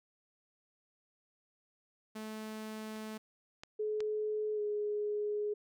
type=tone; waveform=sawtooth; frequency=217.2 Hz; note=A3; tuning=22 cents flat; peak=-37 dBFS; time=2.15-3.18 s; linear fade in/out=10 ms
type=clicks; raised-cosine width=0.2 ms; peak=-35 / -28 / -27 dBFS; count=3; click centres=2.962 / 3.635 / 4.005 s
type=tone with pitch glide; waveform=sine; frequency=426.7 to 417.7 Hz; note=G#4 to G#4; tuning=+47 to +10 cents; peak=-32 dBFS; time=3.79-5.54 s; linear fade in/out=10 ms; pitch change=-37 cents; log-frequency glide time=4.55-4.6 s
effects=none